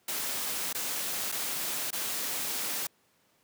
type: noise with dropouts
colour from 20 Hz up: white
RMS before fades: -33 dBFS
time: 0.08-2.87 s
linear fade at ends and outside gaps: 5 ms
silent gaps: 0.729-0.747 / 1.318-1.322 / 1.907-1.928 s
effects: pink hiss -68 dBFS RMS until 3.43 s + high-pass 150 Hz 12 dB/octave